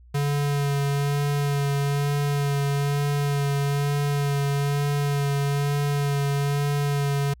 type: tone with vibrato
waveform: square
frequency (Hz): 142.5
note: C#3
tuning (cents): +48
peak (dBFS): -22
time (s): 0.14-7.34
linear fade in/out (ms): 10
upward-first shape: sine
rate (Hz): 1.1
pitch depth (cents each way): 17
effects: added 60 Hz sine -47 dBFS peak until 7.4 s